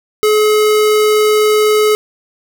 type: tone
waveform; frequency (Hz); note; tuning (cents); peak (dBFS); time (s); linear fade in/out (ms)
square; 426; G#4; +44; -9; 0.23-1.95; 0
effects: none